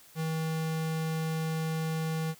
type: tone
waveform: square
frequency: 160 Hz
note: D#3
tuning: 49 cents sharp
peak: -30 dBFS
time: 0.15-2.35 s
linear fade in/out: 50 ms
effects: white hiss -56 dBFS RMS until 2.39 s